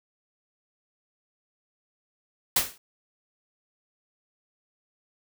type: noise with exponential decay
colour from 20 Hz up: white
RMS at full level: -18 dBFS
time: 2.56-2.78 s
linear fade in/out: 5 ms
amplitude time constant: 46 ms
effects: none